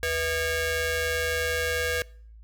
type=ring-modulated tone; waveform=sawtooth; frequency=569 Hz; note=C#5; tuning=45 cents sharp; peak=-18 dBFS; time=0.03-2.02 s; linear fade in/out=0 ms; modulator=1060 Hz; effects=noise-tail reverb RT60 0.5 s tail -24 dB re dry + added 55 Hz sine -45 dBFS peak until 2.43 s